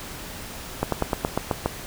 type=slowing click train; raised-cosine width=1 ms; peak=-7 dBFS; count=8; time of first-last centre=0.83-1.66 s; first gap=93 ms; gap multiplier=1.08; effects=pink hiss -37 dBFS RMS until 1.86 s